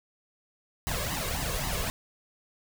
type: noise with flanger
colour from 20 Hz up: pink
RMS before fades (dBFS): -31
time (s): 0.87-1.9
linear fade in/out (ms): 0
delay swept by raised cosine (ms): 1 to 1.86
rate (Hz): 3.8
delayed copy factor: +0.75
effects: none